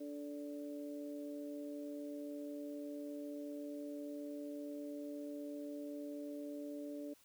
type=harmonic tone; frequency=145.3 Hz; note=D3; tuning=18 cents flat; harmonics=2 / 3 / 4; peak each=-44 / -53 / -49 dBFS; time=0-7.14 s; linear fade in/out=10 ms; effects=white hiss -68 dBFS RMS until 7.24 s